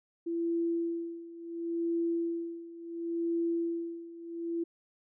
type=tone with tremolo; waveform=sine; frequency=336.6 Hz; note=E4; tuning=36 cents sharp; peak=-27 dBFS; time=0.26-4.64 s; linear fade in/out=10 ms; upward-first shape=sine; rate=0.71 Hz; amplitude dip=85%; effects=none